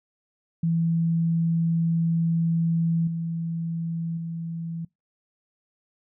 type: tone with level steps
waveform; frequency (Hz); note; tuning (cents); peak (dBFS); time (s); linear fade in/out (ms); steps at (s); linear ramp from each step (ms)
sine; 165.9; E3; +11; -20 / -26 / -29; 0.63-4.85; 5; 3.07 / 4.17; 5
effects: noise-tail reverb RT60 0.2 s tail -25 dB re dry